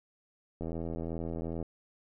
click train, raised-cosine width 2 ms, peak -24 dBFS, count 85, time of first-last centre 0.61-1.627 s, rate 82.6 Hz, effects none

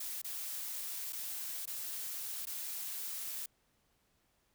blue noise with dropouts, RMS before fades -41 dBFS, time 0-3.46 s, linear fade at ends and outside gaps 5 ms, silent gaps 0.218-0.244 / 1.125-1.129 / 1.657-1.674 / 2.455-2.469 s, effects pink hiss -75 dBFS RMS until 4.54 s

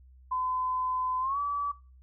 sine tone with pitch glide, 1018 to 1149.3 Hz, C6 to D6, -48 to -38 cents, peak -27 dBFS, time 0.31-1.72 s, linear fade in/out 10 ms, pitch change +210 cents, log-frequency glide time 1.2-1.39 s, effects noise-tail reverb RT60 0.4 s tail -24 dB re dry + added 64 Hz sine -52 dBFS peak until 2.02 s

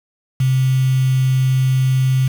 sine tone with quantisation, 130.81 Hz, C3, in tune, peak -12 dBFS, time 0.4-2.28 s, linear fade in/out 5 ms, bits 5, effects none

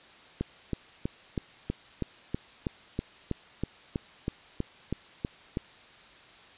click train, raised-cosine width 3 ms, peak -16 dBFS, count 17, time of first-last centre 0.41-5.571 s, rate 3.1 Hz, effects white hiss -53 dBFS RMS until 6.57 s + resampled to 8000 Hz

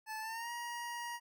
25% pulse tone with pitch glide, 871 to 949.8 Hz, A5 to A#5, -18 to +32 cents, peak -36 dBFS, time 0.06-1.2 s, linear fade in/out 50 ms, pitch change +150 cents, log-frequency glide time 0.2-0.5 s, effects none

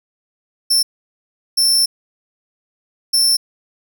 sawtooth tone bursts at uneven times, 5370 Hz, E8, 31 cents sharp, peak -9 dBFS, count 3, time 0.7-0.83 / 1.57-1.86 / 3.13-3.37 s, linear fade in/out 10 ms, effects none

